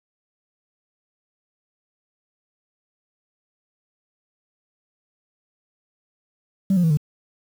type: tone with pitch steps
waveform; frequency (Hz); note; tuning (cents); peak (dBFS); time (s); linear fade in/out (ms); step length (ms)
sine; 193.2 / 177.17 / 162.46 / 148.98; G3 / F3 / E3 / D3; -25 / +25 / -25 / +25; -13; 6.7-6.972; 5; 68
effects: tanh soft clip ceiling -12 dBFS + 7-bit